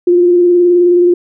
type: tone with vibrato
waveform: sine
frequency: 352.2 Hz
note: F4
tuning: 15 cents sharp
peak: -5 dBFS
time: 0.07-1.14 s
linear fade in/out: 5 ms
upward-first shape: square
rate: 19 Hz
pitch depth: 20 cents each way
effects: none